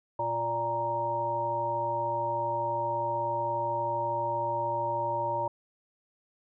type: harmonic tone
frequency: 116.54 Hz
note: A#2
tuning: in tune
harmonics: 1 / 3 / 5 / 7 / 8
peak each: -40 / -40 / -33 / -41 / -29 dBFS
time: 0.19-5.48 s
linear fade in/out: 5 ms
effects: none